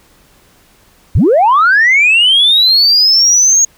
sine linear sweep, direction up, 52 to 6645 Hz, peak -4 dBFS, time 1.15-3.65 s, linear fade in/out 5 ms, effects tanh soft clip ceiling -2 dBFS + pink hiss -48 dBFS RMS until 3.77 s

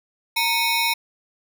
20% pulse ring-modulated tone, 1568 Hz, G6, in tune, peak -11 dBFS, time 0.36-0.94 s, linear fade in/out 10 ms, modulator 643 Hz, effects none

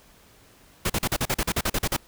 pink noise bursts, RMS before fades -24 dBFS, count 13, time 0.85-1.966 s, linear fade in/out 5 ms, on 48 ms, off 41 ms, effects pink hiss -55 dBFS RMS until 2.07 s

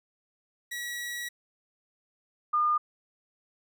sawtooth / sine tone pair in turn, 1926 / 1213.3 Hz, B6 / D#6, -44 / -44 cents, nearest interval minor sixth, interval 800 cents, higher first, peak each -30 / -22 dBFS, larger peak second, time 0.71-1.29 / 2.53-2.78 s, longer first, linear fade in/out 10 ms, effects none

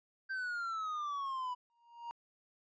triangle exponential sweep, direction down, 1572 to 980 Hz, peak -34 dBFS, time 0.29-1.55 s, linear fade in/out 20 ms
triangle tone with exponential growth, 940 Hz, A#5, 14 cents sharp, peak -36 dBFS, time 1.7-2.11 s, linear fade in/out 0 ms, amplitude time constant 88 ms
effects resampled to 16000 Hz

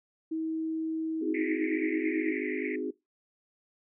sine tone, 320.2 Hz, D#4, 50 cents sharp, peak -29 dBFS, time 0.31-2.32 s, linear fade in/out 10 ms
sine chord, Ab dominant seventh, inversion first, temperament equal with one note detuned, 261.6 / 311.1 / 364.9 / 415.3 Hz, C4 / Eb4 / Gb4 / Ab4, 0 / 0 / -24 / 0 cents, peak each -36 dBFS, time 1.21-2.91 s, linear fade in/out 10 ms
white band-pass noise, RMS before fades -39 dBFS, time 1.34-2.76 s, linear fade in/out 5 ms, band 1900 to 2300 Hz, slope 96 dB/octave
effects noise-tail reverb RT60 0.2 s tail -21 dB re dry

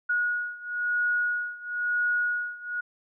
sine beating tone pair, 1451 / 1452 Hz, F#6 / F#6, -34 / -33 cents, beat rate 1 Hz, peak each -27 / -29 dBFS, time 0.09-2.81 s, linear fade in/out 10 ms, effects none

